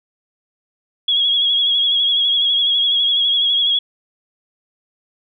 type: tone with vibrato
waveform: sine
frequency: 3322 Hz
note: G#7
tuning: in tune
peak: -13 dBFS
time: 1.08-3.79 s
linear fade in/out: 5 ms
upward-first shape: sine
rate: 12 Hz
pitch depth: 39 cents each way
effects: none